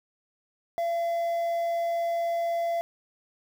triangle tone with quantisation, 679 Hz, F5, 49 cents flat, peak -23 dBFS, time 0.78-2.81 s, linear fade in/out 0 ms, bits 8, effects none

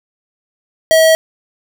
square tone, 643 Hz, E5, 43 cents flat, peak -7 dBFS, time 0.91-1.15 s, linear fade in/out 0 ms, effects none

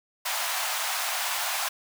pink high-pass noise, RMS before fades -29 dBFS, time 0.25-1.69 s, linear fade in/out 10 ms, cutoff 670 Hz, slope 48 dB/octave, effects none

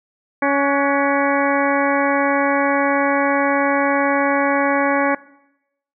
harmonic tone with a mistuned harmonic, 280.1 Hz, C#4, 18 cents sharp, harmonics 1 / 2 / 3 / 4 / 5 / 6 / 7 / 8, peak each -20 / -20 / -22 / -23 / -28 / -24 / -26 / -27 dBFS, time 0.42-5.15 s, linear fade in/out 5 ms, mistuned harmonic 5, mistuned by +78 cents, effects noise-tail reverb RT60 0.8 s tail -19 dB re dry

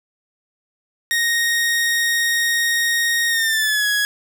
sawtooth tone with pitch glide, 1864.7 to 1670.9 Hz, A#6 to G#6, 0 to +10 cents, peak -13 dBFS, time 1.11-4.05 s, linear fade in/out 0 ms, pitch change -190 cents, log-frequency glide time 3.29-3.87 s, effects none

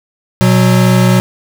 square tone pair together, 121.8 / 184.93 Hz, B2 / F#3, -24 / -1 cents, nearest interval perfect fifth, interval 723 cents, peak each -10 dBFS, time 0.41-1.2 s, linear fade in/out 0 ms, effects none

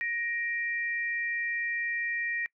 sine tone pair together, 1875.5 / 2363 Hz, A#6 / D7, +10 / +10 cents, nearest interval major third, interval 400 cents, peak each -30 / -36 dBFS, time 0.01-2.46 s, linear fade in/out 0 ms, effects noise-tail reverb RT60 0.1 s tail -24 dB re dry

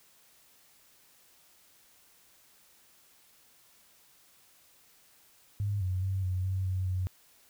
sine tone with pitch steps, 101.7 / 92.2 / 95.6 / 91.9 / 94.5 / 93.1 / 92.2 Hz, G#2 / F#2 / G2 / F#2 / F#2 / F#2 / F#2, -36 / -6 / -43 / -11 / +37 / +11 / -6 cents, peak -28 dBFS, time 5.6-7.07 s, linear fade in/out 0 ms, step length 210 ms, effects white hiss -62 dBFS RMS until 7.49 s

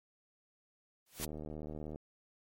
white noise with exponential growth, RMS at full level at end -35 dBFS, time 1.06-1.25 s, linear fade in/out 5 ms, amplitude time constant 40 ms
click train, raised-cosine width 2 ms, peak -31 dBFS, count 59, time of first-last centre 1.2-1.959 s, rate 76.4 Hz
effects MP3 64 kbps

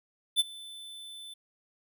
square tone with ADSR envelope, 3520 Hz, A7, in tune, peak -20 dBFS, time 0.36-1.34 s, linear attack 38 ms, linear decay 26 ms, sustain -23 dB, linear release 9 ms, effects none

